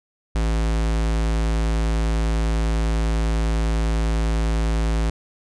square tone, 55 Hz, A1, in tune, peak -19 dBFS, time 0.35-5.1 s, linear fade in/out 5 ms, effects resampled to 22050 Hz

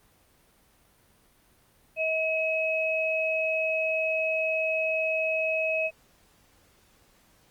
sine tone pair together, 638 / 2557 Hz, D#5 / D#7, +43 / +47 cents, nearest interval 2 octaves, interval 2404 cents, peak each -27 dBFS, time 1.96-5.91 s, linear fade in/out 50 ms, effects pink hiss -62 dBFS RMS until 7.5 s + Opus 32 kbps

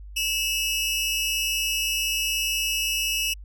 sawtooth tone pair together, 2637 / 2896 Hz, E7 / F#7, 0 / -38 cents, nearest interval major second, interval 162 cents, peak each -23 dBFS, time 0.16-3.34 s, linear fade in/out 10 ms, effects added 50 Hz sine -38 dBFS peak until 3.44 s

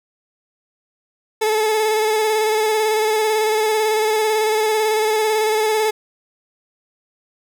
30% pulse tone with vibrato, 433 Hz, A4, 28 cents flat, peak -13 dBFS, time 1.41-5.91 s, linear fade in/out 10 ms, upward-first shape square, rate 18 Hz, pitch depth 26 cents each way, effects none

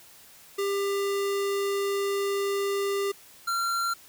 square tone pair in turn, 398.3 / 1372.6 Hz, G4 / F6, +28 / -30 cents, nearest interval octave + major sixth, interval 2142 cents, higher second, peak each -26 dBFS, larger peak neither, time 0.58-3.12 / 3.47-3.94 s, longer first, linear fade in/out 10 ms, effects white hiss -52 dBFS RMS until 4.08 s

